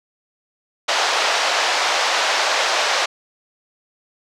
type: band-pass noise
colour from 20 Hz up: pink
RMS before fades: -19 dBFS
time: 0.88-3.06 s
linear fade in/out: 10 ms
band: 570 to 6000 Hz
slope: 24 dB/octave
effects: none